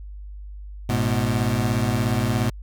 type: beating tone pair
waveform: 25% pulse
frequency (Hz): 106.1 / 123.1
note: G#2 / B2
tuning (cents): +38 / -5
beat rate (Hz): 17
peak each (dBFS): -19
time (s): 0.89-2.5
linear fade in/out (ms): 5
effects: added 50 Hz sine -34 dBFS peak until 2.62 s